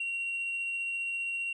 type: tone with tremolo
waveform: sine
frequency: 2747 Hz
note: F7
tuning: 29 cents flat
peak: -28 dBFS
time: 0-1.53 s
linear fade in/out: 5 ms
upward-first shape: triangle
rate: 15 Hz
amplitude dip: 25%
effects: tanh soft clip ceiling -29 dBFS

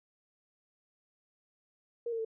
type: tone with pitch steps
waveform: sine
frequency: 471.1 / 455.6 / 445.9 Hz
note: A#4 / A#4 / A4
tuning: +18 / -40 / +23 cents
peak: -32 dBFS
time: 2.06-2.249 s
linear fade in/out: 5 ms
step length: 63 ms
effects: none

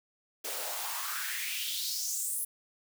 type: noise with high-pass filter sweep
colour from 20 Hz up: white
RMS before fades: -35 dBFS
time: 0.44-2.45 s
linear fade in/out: 10 ms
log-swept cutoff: 420 to 11000 Hz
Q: 3.7
effects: none

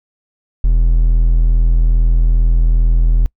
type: tone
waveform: triangle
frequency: 41.2 Hz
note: E1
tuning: in tune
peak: -6 dBFS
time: 0.64-3.26 s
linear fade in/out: 0 ms
effects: noise-tail reverb RT60 0.1 s tail -26 dB re dry

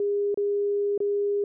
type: tone with dropouts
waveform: sine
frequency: 406.7 Hz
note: G#4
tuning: 36 cents flat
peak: -22 dBFS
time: 0-1.44 s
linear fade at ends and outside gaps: 2 ms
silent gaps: 0.344-0.374 / 0.978-1.003 s
effects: none

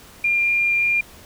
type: tone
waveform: sine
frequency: 2399 Hz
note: D7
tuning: 36 cents sharp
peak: -16 dBFS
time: 0.24-1.01 s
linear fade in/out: 5 ms
effects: pink hiss -45 dBFS RMS until 1.25 s

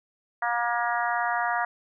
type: harmonic tone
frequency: 237.6 Hz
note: A#3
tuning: 33 cents sharp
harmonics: 3 / 4 / 5 / 6 / 7 / 8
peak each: -28 / -30 / -32 / -32 / -32 / -34 dBFS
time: 0.42-1.65 s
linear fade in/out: 5 ms
effects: none

